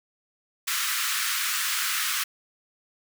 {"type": "high-pass noise", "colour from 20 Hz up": "pink", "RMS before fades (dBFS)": -27, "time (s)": [0.67, 2.24], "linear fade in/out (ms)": 10, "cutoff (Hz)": 1200, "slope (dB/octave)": 48, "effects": []}